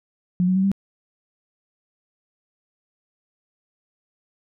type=tone with pitch steps; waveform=sine; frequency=180 / 185.27 / 190.7 / 196.29 Hz; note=F#3 / F#3 / G3 / G3; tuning=-47 / +3 / -47 / +3 cents; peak=-16 dBFS; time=0.4-0.716 s; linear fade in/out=0 ms; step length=79 ms; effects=none